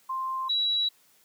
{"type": "tone pair in turn", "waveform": "sine", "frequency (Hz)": [1049, 3903], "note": ["C6", "B7"], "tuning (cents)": [4, -21], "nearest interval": "octave + major seventh", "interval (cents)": 2275, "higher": "second", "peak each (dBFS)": [-28, -23], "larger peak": "second", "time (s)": [[0.09, 0.49], [0.49, 0.89]], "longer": "neither", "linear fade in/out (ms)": 10, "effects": ["white hiss -62 dBFS RMS until 1.24 s", "high-pass 100 Hz 12 dB/octave"]}